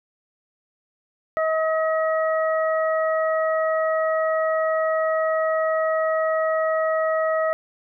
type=harmonic tone; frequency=637 Hz; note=D#5; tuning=41 cents sharp; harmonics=1 / 2 / 3; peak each=-20 / -26 / -30 dBFS; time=1.37-7.53 s; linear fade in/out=0 ms; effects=none